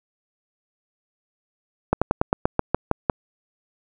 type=slowing click train; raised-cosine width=1 ms; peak=-3 dBFS; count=10; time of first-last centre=1.93-3.098 s; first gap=86 ms; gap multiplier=1.1; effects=none